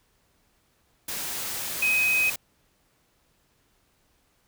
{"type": "tone in noise", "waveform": "sine", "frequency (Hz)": 2523, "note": "D#7", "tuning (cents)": 23, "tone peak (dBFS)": -20, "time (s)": [1.82, 2.3], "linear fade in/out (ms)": 5, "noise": "white", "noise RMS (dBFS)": -32, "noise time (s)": [1.08, 2.36], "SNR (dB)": 9, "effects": ["pink hiss -67 dBFS RMS until 4.47 s"]}